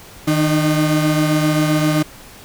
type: tone pair together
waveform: 35% pulse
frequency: 155.56 / 303.5 Hz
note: D#3 / D#4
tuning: 0 / -43 cents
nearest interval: octave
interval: 1157 cents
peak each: -15 dBFS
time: 0.27-2.03 s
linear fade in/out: 10 ms
effects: pink hiss -40 dBFS RMS until 2.44 s